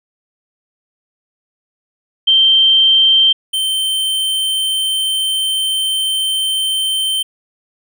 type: tone pair in turn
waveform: sine / square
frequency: 3136 / 3107 Hz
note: G7 / G7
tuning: 0 / -16 cents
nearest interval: unison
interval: 16 cents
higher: first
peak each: -7 / -15 dBFS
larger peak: first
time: 2.27-3.33 / 3.53-7.23 s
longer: second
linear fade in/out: 10 ms
effects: none